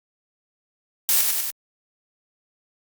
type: noise with echo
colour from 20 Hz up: blue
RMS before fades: -18 dBFS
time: 1.09-1.21 s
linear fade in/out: 0 ms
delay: 98 ms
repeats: 3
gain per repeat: -3 dB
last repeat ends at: 1.504 s
effects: Opus 48 kbps